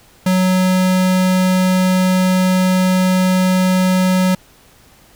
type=tone; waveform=square; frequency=185 Hz; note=F#3; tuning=in tune; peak=-12 dBFS; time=0.26-4.35 s; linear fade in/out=5 ms; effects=pink hiss -48 dBFS RMS until 5.15 s